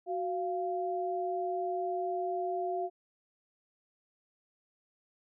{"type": "tone pair together", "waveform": "sine", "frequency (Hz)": [370, 694.2], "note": ["F#4", "F5"], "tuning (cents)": [0, -11], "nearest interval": "major seventh", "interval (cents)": 1089, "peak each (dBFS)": [-34, -33], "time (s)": [0.06, 2.9], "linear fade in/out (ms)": 50, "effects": []}